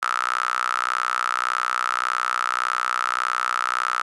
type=tone with high-pass filter; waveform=sawtooth; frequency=61.74 Hz; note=B1; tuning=in tune; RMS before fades=-24 dBFS; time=0.02-4.02 s; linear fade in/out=5 ms; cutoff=1300 Hz; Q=9.9; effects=resampled to 24000 Hz